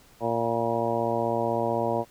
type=harmonic tone with a mistuned harmonic; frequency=115.9 Hz; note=A#2; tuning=10 cents flat; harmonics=1 / 2 / 3 / 4 / 5 / 6 / 7 / 8; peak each=-35 / -33 / -32 / -31 / -29 / -31 / -34 / -32 dBFS; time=0.2-2.05 s; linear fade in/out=50 ms; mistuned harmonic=8; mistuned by=+54 cents; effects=pink hiss -56 dBFS RMS until 2.1 s